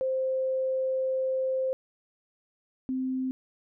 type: tone pair in turn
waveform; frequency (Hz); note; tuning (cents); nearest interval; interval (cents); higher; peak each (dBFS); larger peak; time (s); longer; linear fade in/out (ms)
sine; 523.3 / 259.7; C5 / C4; 0 / -13; octave; 1213; first; -25 / -27; first; 0.01-1.73 / 2.89-3.31; first; 0
effects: none